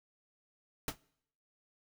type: noise with exponential decay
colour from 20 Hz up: pink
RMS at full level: -30 dBFS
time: 0.88-0.97 s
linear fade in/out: 2 ms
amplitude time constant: 18 ms
effects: noise-tail reverb RT60 0.7 s tail -24 dB re dry